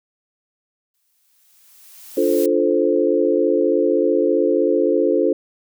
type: noise with exponential growth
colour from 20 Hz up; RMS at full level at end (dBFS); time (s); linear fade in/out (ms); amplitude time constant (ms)
blue; -30; 0.94-2.46; 2; 330
type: chord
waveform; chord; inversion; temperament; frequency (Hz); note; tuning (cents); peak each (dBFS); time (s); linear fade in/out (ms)
sine; D minor seventh; none; equal; 293.7 / 349.2 / 440 / 523.3; D4 / F4 / A4 / C5; 0 / 0 / 0 / 0; -21 / -19 / -19 / -20; 2.17-5.33; 5
effects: none